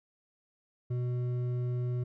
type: tone with hard clipping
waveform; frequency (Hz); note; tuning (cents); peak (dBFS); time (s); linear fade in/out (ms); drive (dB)
sine; 123.4; B2; -1; -31; 0.9-2.04; 10; 7
effects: none